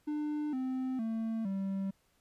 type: tone with pitch steps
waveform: triangle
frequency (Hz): 299.4 / 259.1 / 224.3 / 194.14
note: D4 / C4 / A3 / G3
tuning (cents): +33 / -17 / +34 / -16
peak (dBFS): -30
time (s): 0.07-1.91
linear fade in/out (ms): 10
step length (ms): 460
effects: pink hiss -72 dBFS RMS until 2.2 s + resampled to 32000 Hz